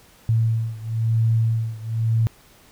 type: beating tone pair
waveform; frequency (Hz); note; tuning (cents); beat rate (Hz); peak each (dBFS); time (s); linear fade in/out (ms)
sine; 112.7 / 113.7; A2 / A#2; +42 / -43; 1; -20 / -22; 0.29-2.27; 0
effects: pink hiss -52 dBFS RMS until 2.71 s